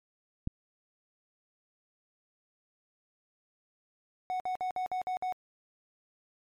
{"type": "click", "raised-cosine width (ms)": 5, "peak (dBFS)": -19, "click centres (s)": 0.474}
{"type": "tone bursts", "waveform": "triangle", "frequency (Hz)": 739, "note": "F#5", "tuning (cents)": -2, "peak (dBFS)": -28, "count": 7, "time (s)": [4.3, 5.324], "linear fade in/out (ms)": 0, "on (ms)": 100, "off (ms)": 54}
{"effects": ["MP3 96 kbps"]}